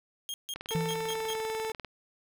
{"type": "tone bursts", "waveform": "sawtooth", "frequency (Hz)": 3234, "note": "G#7", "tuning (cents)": -47, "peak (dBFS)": -31, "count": 6, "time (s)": [0.29, 1.334], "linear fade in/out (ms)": 0, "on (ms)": 49, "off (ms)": 150}
{"type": "click train", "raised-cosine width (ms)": 0.3, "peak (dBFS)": -23, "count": 27, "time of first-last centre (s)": [0.56, 1.847], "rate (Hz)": 20.2}
{"type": "tone with pitch glide", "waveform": "30% pulse", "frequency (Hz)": [445.8, 441.4], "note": ["A4", "A4"], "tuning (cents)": [23, 5], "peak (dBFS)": -29, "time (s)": [0.71, 1.72], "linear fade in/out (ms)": 5, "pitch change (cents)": -18, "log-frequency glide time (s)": [0.98, 1.37]}
{"type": "tone with exponential decay", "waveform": "triangle", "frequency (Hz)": 164.81, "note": "E3", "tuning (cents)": 0, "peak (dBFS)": -24, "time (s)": [0.75, 1.4], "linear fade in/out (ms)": 0, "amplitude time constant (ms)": 140}
{"effects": []}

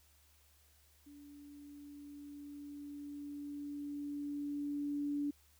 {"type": "tone with level ramp", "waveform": "sine", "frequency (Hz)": 288.9, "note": "D4", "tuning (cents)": -28, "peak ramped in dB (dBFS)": [-53, -33], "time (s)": [1.06, 5.31], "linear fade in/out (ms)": 10, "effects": ["added 73 Hz sine -68 dBFS peak until 5.59 s", "white hiss -69 dBFS RMS until 5.59 s"]}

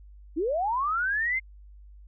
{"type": "linear sweep", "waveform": "sine", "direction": "up", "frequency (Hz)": [285.7, 2129], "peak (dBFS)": -24, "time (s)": [0.36, 1.4], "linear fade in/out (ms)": 20, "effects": ["added 50 Hz sine -46 dBFS peak until 2.07 s"]}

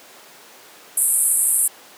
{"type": "band-pass noise", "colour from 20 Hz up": "pink", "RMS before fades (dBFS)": -18, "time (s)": [0.97, 1.68], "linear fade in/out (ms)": 5, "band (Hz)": [8200, 12000], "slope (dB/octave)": 96, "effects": ["pink hiss -44 dBFS RMS until 1.97 s", "high-pass 400 Hz 12 dB/octave"]}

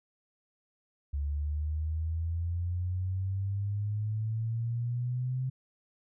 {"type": "exponential sweep", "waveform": "sine", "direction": "up", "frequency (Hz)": [70.7, 130.81], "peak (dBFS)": -29, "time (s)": [1.13, 5.5], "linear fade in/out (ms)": 10, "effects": []}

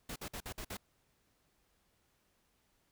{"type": "noise bursts", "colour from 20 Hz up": "pink", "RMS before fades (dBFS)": -43, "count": 6, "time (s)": [0.09, 0.77], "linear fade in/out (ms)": 5, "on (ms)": 70, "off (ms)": 52, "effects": ["pink hiss -75 dBFS RMS until 2.91 s"]}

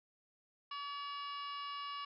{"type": "harmonic tone", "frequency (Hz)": 570, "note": "C#5", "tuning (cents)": 48, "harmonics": [2, 3, 4, 5, 6, 7, 8, 9], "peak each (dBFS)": [-42, -56, -55, -48, -60, -56, -61, -56], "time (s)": [0.71, 2.05], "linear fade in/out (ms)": 5, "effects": []}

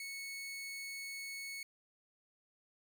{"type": "tone", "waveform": "sawtooth", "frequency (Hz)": 2207, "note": "C#7", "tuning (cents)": -8, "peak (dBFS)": -39, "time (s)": [0, 1.63], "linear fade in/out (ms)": 2, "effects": []}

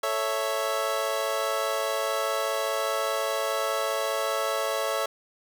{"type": "chord", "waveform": "25% pulse", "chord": "A major", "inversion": "none", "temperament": "equal", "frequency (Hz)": [440, 554.4, 659.3], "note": ["A4", "C#5", "E5"], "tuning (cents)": [0, 0, 0], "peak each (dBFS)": [-29, -25, -26], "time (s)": [0.03, 5.06], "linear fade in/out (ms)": 5, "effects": []}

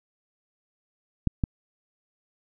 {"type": "clicks", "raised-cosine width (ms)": 5, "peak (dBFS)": [-9, -11], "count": 2, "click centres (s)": [1.273, 1.438], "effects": []}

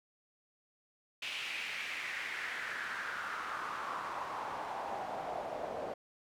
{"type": "noise with band-pass filter sweep", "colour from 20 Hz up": "pink", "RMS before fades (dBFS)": -40, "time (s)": [1.22, 5.94], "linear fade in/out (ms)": 5, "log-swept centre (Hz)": [2800, 580], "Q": 3.4, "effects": []}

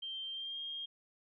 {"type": "tone with pitch glide", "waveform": "sine", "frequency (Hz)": [3148, 3227], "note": ["G7", "G7"], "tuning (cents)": [7, 50], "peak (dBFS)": -39, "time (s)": [0.02, 0.86], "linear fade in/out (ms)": 10, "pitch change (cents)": 43, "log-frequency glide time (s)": [0.31, 0.59], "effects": []}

